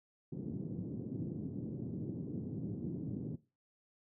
pink band-pass noise, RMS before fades -41 dBFS, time 0.32-3.36 s, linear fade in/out 5 ms, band 120 to 320 Hz, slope 24 dB/octave, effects noise-tail reverb RT60 0.3 s tail -18 dB re dry

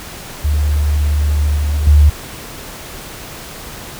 sine tone with level steps, 73.9 Hz, D2, 11 cents sharp, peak -11 / -13 / -4 dBFS, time 0.44-2.1 s, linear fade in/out 10 ms, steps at 1.56 / 1.87 s, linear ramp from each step 2 ms, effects pink hiss -31 dBFS RMS until 3.99 s

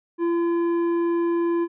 sine tone with tanh clipping, 340.3 Hz, F4, 45 cents flat, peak -21 dBFS, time 0.18-1.68 s, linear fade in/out 50 ms, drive 9 dB, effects none

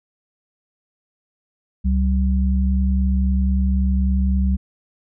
sine tone pair together, 67.7 / 191.48 Hz, C#2 / G3, -40 / -40 cents, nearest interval octave + tritone, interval 1800 cents, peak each -16 / -21 dBFS, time 1.84-4.57 s, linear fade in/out 20 ms, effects none

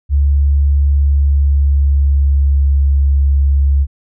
sine tone with pitch glide, 70.8 to 69.58 Hz, C#2 to C#2, +37 to +7 cents, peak -8 dBFS, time 0.09-3.87 s, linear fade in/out 50 ms, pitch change -30 cents, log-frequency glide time 0.88-2.73 s, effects none

